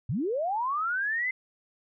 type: linear sweep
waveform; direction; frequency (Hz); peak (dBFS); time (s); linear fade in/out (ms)
sine; up; 95.2 to 2078; -26; 0.09-1.31; 5
effects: none